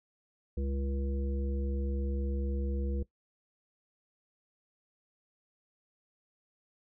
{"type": "harmonic tone with a mistuned harmonic", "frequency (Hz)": 68.1, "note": "C#2", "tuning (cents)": -30, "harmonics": [1, 3, 5, 7], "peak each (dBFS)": [-31, -40, -43, -43], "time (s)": [0.57, 3.03], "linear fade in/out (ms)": 5, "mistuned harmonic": 7, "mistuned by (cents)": 16, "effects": ["noise-tail reverb RT60 0.1 s tail -18 dB re dry"]}